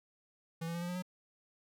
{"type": "tone with pitch steps", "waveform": "square", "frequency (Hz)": [164.81, 168.18, 171.61, 175.12, 178.69, 182.34], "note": ["E3", "E3", "F3", "F3", "F3", "F#3"], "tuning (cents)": [0, 35, -30, 5, 40, -25], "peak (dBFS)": -37, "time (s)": [0.61, 1.024], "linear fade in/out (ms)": 10, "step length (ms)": 69, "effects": []}